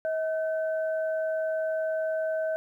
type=tone pair together; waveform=sine; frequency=637.6 / 1528 Hz; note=D#5 / G6; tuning=+42 / -45 cents; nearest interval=octave + minor third; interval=1513 cents; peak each=-26 / -38 dBFS; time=0.05-2.56 s; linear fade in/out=0 ms; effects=11-bit